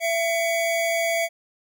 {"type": "tone pair together", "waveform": "square", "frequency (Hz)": [670.1, 2246], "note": ["E5", "C#7"], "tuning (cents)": [28, 22], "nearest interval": "octave + major sixth", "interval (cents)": 2094, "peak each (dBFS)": [-23, -27], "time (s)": [0, 1.29], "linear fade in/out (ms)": 50, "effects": []}